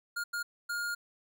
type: tone bursts at uneven times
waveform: square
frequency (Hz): 1419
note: F6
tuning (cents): +27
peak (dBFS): -33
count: 3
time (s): 0.16-0.24 / 0.33-0.43 / 0.69-0.95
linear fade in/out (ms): 10
effects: none